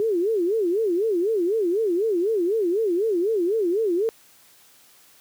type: tone with vibrato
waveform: sine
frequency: 392 Hz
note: G4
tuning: in tune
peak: -19 dBFS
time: 0-4.09 s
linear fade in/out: 0 ms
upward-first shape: sine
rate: 4 Hz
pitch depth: 260 cents each way
effects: white hiss -54 dBFS RMS until 5.2 s + high-pass 100 Hz 12 dB/octave